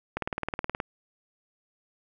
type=click train; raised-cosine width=0.5 ms; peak=-14 dBFS; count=13; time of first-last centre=0.17-0.802 s; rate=19 Hz; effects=none